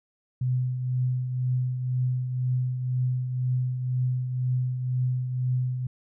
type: tone with tremolo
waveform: sine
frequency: 126.6 Hz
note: B2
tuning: 43 cents sharp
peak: -21 dBFS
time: 0.41-5.87 s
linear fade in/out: 5 ms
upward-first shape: triangle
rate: 2 Hz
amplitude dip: 55%
effects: none